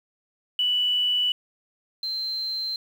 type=tone pair in turn; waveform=sine; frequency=2963 / 4122 Hz; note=F#7 / C8; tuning=+2 / -27 cents; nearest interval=tritone; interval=571 cents; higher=second; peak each=-20 / -26 dBFS; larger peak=first; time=0.59-1.32 / 2.03-2.76 s; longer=neither; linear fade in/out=2 ms; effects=8-bit